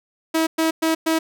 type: tone bursts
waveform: sawtooth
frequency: 322.3 Hz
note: E4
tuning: 39 cents flat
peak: -13 dBFS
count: 4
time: 0.34-1.19 s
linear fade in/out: 10 ms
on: 130 ms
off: 110 ms
effects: none